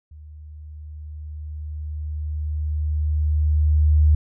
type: tone with level ramp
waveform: sine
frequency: 75.9 Hz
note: D#2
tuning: 42 cents flat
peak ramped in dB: -39 to -11 dBFS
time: 0.11-4.15 s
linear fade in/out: 5 ms
effects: none